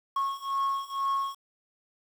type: beating tone pair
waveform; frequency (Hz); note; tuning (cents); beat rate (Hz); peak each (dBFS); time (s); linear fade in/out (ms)
triangle; 1094 / 1096.1; C#6 / C#6; -23 / -20; 2.1; -29 / -28; 0.16-1.35; 5
effects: 8-bit